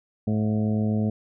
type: harmonic tone with a mistuned harmonic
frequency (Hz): 107.7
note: A2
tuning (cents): -37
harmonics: 1 / 2 / 3 / 4 / 5 / 6 / 7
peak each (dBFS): -25 / -23 / -37 / -35 / -38 / -39 / -43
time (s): 0.27-1.1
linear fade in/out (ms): 5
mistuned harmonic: 7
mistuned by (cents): -70
effects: none